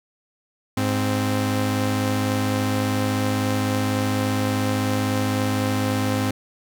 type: tone pair together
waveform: sawtooth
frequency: 103.6 / 261.1 Hz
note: G#2 / C4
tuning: -4 / -3 cents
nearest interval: octave + major third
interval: 1601 cents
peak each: -19 dBFS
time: 0.77-6.31 s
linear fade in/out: 5 ms
effects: none